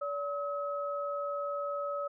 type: tone pair together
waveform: sine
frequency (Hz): 573.9 / 1281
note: D5 / E6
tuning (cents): -40 / -50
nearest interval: octave + major second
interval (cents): 1390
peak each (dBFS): -34 / -36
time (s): 0.01-2.08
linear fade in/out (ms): 10
effects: none